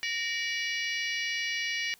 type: harmonic tone with a mistuned harmonic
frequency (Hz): 577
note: D5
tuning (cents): -31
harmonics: 3 / 4 / 5 / 6 / 7 / 8 / 9 / 10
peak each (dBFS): -35 / -33 / -36 / -45 / -42 / -42 / -45 / -43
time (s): 0.03-1.94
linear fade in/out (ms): 0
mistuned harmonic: 3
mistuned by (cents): +120
effects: white hiss -60 dBFS RMS until 1.99 s